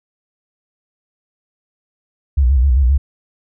sine tone with vibrato, 65.41 Hz, C2, in tune, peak -9 dBFS, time 2.37-2.98 s, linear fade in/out 10 ms, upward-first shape square, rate 7.6 Hz, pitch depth 120 cents each way, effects none

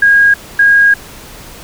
sine tone bursts at uneven times, 1634 Hz, G#6, 29 cents flat, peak -4 dBFS, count 2, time 0.02-0.34 / 0.59-0.94 s, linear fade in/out 5 ms, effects pink hiss -33 dBFS RMS until 1.63 s

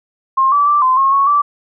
sine tone with pitch steps, 1065 / 1155 / 1172 / 1032 / 1082 / 1106 / 1162 Hz, C6 / D6 / D6 / C6 / C#6 / C#6 / D6, +30 / -29 / -4 / -24 / -42 / -4 / -19 cents, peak -9 dBFS, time 0.37-1.42 s, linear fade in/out 10 ms, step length 150 ms, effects none

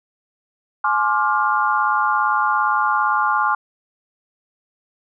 sine chord, D half-diminished seventh, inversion second, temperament just, 845.8 / 1057.2 / 1174.7 / 1409.6 Hz, Ab5 / C6 / D6 / F6, +31 / +18 / 0 / +16 cents, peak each -21 dBFS, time 0.84-3.55 s, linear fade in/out 5 ms, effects none

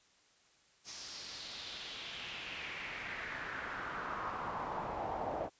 brown noise with band-pass filter sweep, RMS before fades -42 dBFS, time 0.84-5.5 s, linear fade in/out 50 ms, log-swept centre 5800 to 660 Hz, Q 3, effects white hiss -68 dBFS RMS until 5.59 s + resampled to 16000 Hz

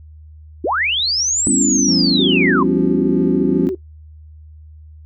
sine linear two-way sweep, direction up then down, 261.6 to 8160 to 974 Hz, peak -15 dBFS, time 0.64-2.63 s, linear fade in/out 5 ms, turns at 1.49 s
sine chord, C# half-diminished seventh, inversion second, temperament just, 199.57 / 249.5 / 277.2 / 332.6 Hz, G3 / B3 / C#4 / E4, +31 / +18 / 0 / +16 cents, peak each -21 / -20 / -17 / -22 dBFS, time 1.47-3.69 s, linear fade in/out 0 ms
triangle tone with tremolo, 173.4 Hz, F3, 12 cents flat, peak -17 dBFS, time 1.88-3.67 s, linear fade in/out 0 ms, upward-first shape triangle, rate 2.4 Hz, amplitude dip 35%
sine tone with vibrato, 372.5 Hz, F#4, 12 cents sharp, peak -18 dBFS, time 2.19-3.75 s, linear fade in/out 5 ms, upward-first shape sine, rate 14 Hz, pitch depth 57 cents each way
effects noise-tail reverb RT60 0.1 s tail -17 dB re dry + added 77 Hz sine -37 dBFS peak until 5.05 s

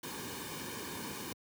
pink noise with comb filter, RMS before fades -42 dBFS, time 0.03-1.33 s, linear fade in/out 5 ms, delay 1.5 ms, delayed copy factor -0.7, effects high-pass 100 Hz 12 dB/octave

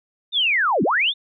sine linear two-way sweep, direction down then up, 3702 to 159.8 to 3702 Hz, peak -16 dBFS, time 0.32-1.14 s, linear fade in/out 50 ms, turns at 0.83 s, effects none

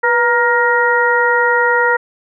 harmonic tone with a mistuned harmonic, 470 Hz, A#4, 14 cents sharp, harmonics 1 / 2 / 3 / 4, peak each -16 / -16 / -16 / -16 dBFS, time 0.03-1.97 s, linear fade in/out 10 ms, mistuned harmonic 1, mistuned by +66 cents, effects none

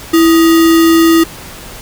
sine tone with sample-and-hold, 329.6 Hz, E4, in tune, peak -4 dBFS, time 0.13-1.24 s, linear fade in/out 10 ms, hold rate 1575 Hz, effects pink hiss -30 dBFS RMS until 1.81 s

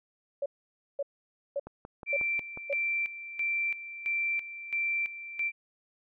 sine tone bursts, 563 Hz, C#5, 27 cents sharp, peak -28 dBFS, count 5, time 0.42-2.735 s, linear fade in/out 5 ms, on 39 ms, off 530 ms
click train, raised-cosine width 1 ms, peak -28 dBFS, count 6, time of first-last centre 1.67-2.574 s, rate 5.53 Hz
sine tone with tremolo, 2349 Hz, D7, in tune, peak -27 dBFS, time 2.06-5.52 s, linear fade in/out 50 ms, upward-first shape square, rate 1.5 Hz, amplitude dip 75%
effects none

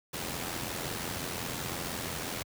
pink noise with amplitude modulation, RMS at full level -33 dBFS, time 0.13-2.43 s, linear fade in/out 10 ms, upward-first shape sine, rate 85.7 Hz, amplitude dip 55%, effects high-pass 80 Hz 12 dB/octave

